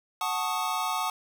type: chord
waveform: square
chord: D# half-diminished seventh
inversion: first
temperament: equal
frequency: 740 / 880 / 1108.7 / 1244.5 Hz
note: F#5 / A5 / C#6 / D#6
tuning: 0 / 0 / 0 / 0 cents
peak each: -34 / -33 / -34 / -33 dBFS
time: 0.21-1.1 s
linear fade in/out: 2 ms
effects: 9-bit